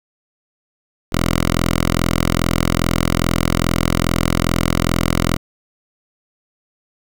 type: tone with notch filter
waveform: 5% pulse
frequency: 42.42 Hz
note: F1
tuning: 50 cents flat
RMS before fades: -17 dBFS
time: 1.12-5.37 s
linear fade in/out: 10 ms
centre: 420 Hz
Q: 1.6
effects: none

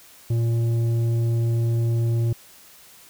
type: tone with tanh clipping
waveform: sine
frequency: 116.1 Hz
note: A#2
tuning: 7 cents flat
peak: -20 dBFS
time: 0.3-2.33 s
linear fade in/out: 5 ms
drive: 8 dB
effects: white hiss -49 dBFS RMS until 3.09 s

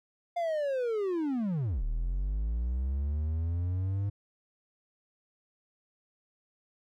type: linear two-way sweep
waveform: triangle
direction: down then up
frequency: 704 to 36.26 to 101.6 Hz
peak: -26 dBFS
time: 0.36-4.1 s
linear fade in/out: 10 ms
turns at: 1.83 s
effects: none

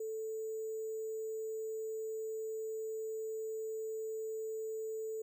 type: tone with sample-and-hold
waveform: sine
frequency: 440 Hz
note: A4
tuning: in tune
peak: -37 dBFS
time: 0-5.22 s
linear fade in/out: 5 ms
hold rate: 7350 Hz
effects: none

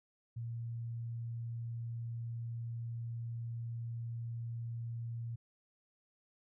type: tone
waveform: sine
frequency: 116.54 Hz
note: A#2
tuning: in tune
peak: -38 dBFS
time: 0.36-5.36 s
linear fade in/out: 10 ms
effects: none

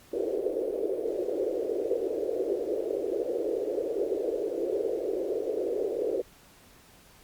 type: band-pass noise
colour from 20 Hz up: white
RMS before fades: -30 dBFS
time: 0.13-6.22 s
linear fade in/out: 5 ms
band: 350 to 520 Hz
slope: 48 dB/octave
effects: pink hiss -56 dBFS RMS until 7.23 s + Opus 48 kbps

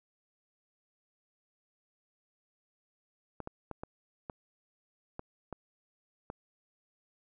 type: clicks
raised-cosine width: 1 ms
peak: -25 dBFS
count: 8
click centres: 3.403 / 3.474 / 3.713 / 3.835 / 4.298 / 5.194 / 5.527 / 6.301 s
effects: none

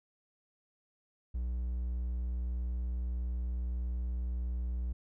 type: tone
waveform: triangle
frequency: 60.8 Hz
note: B1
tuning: 26 cents flat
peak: -30 dBFS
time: 1.34-4.93 s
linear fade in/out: 10 ms
effects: none

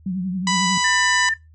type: tone with vibrato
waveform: sine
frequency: 185 Hz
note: F#3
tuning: in tune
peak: -21 dBFS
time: 0.06-0.78 s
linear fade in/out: 5 ms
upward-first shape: triangle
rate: 11 Hz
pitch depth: 84 cents each way
type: harmonic tone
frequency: 990 Hz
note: B5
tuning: 4 cents sharp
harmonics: 1 / 2 / 3 / 4 / 5 / 6 / 7 / 8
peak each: -22 / -25 / -27 / -28 / -29 / -30 / -30 / -31 dBFS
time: 0.47-1.29 s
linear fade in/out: 2 ms
type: tone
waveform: sine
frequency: 1790 Hz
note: A6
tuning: 29 cents sharp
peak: -18 dBFS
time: 0.84-1.34 s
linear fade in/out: 5 ms
effects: noise-tail reverb RT60 0.2 s tail -20 dB re dry + added 79 Hz sine -46 dBFS peak until 1.54 s

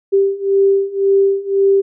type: beating tone pair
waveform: sine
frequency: 392 / 393.9 Hz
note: G4 / G4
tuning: 0 / +8 cents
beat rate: 1.9 Hz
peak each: -15 / -13 dBFS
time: 0.12-1.82 s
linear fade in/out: 20 ms
effects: none

